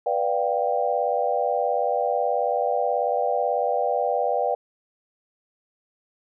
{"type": "chord", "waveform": "sine", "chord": "G dominant seventh", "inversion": "first", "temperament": "just", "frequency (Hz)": [490, 588, 705.6, 784], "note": ["B4", "D5", "F5", "G5"], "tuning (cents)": [-14, 2, 18, 0], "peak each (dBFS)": -26, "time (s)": [0.06, 4.55], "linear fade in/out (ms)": 5, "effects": []}